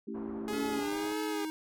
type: chord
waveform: sine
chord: A dominant seventh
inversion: none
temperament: equal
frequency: 220 / 277.2 / 329.6 / 392 Hz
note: A3 / C#4 / E4 / G4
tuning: 0 / 0 / 0 / 0 cents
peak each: -39 / -43 / -43 / -42 dBFS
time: 0.07-0.8 s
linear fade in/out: 10 ms
type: low-pass noise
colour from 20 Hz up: white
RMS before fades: -49 dBFS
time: 0.14-1.13 s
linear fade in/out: 10 ms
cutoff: 1100 Hz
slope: 24 dB/octave
type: tone with vibrato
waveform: sawtooth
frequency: 415.9 Hz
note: G#4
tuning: 2 cents sharp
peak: -31 dBFS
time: 0.48-1.45 s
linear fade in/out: 0 ms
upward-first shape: sine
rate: 1.7 Hz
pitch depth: 51 cents each way
type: tone with pitch glide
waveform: square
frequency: 283 to 314 Hz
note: C#4 to D#4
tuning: +36 to +16 cents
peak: -35 dBFS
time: 0.53-1.5 s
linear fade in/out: 0 ms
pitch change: +180 cents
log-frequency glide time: 0.79-0.97 s
effects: none